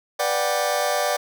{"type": "chord", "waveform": "sawtooth", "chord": "G major seventh", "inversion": "first", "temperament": "just", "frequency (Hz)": [490, 588, 735, 784], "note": ["B4", "D5", "F#5", "G5"], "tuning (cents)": [-14, 2, -12, 0], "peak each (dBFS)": [-25, -19, -22, -24], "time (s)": [0.19, 1.17], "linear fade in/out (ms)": 10, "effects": []}